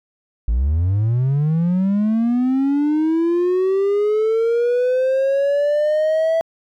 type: linear sweep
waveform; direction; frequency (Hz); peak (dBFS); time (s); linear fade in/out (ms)
triangle; up; 52.2 to 659.3; -12; 0.48-6.41; 0
effects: tanh soft clip ceiling -8 dBFS